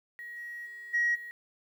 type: tone with level steps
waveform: sine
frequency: 1900 Hz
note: A#6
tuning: 33 cents sharp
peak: -40 / -38 / -42 / -23 / -40 dBFS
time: 0.19-1.31 s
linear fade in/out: 0 ms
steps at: 0.36 / 0.65 / 0.93 / 1.14 s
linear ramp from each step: 20 ms
effects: tanh soft clip ceiling -20 dBFS + 10-bit